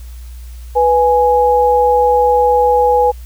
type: tone pair together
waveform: sine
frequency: 493.9 / 832.4 Hz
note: B4 / G#5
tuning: 0 / +4 cents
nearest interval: major sixth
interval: 904 cents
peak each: -11 dBFS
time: 0.75-3.12 s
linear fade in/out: 20 ms
effects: added 60 Hz sine -28 dBFS peak until 3.25 s + white hiss -46 dBFS RMS until 3.25 s